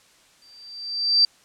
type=tone with exponential growth; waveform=sine; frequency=4676 Hz; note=D8; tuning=8 cents flat; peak=-11 dBFS; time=0.42-1.25 s; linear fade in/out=2 ms; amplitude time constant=180 ms; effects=white hiss -56 dBFS RMS until 1.44 s + low-pass 8000 Hz 12 dB/octave